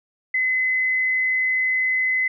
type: tone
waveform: sine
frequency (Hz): 2033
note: B6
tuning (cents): +50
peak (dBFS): -18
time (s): 0.34-2.28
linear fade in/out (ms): 5
effects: none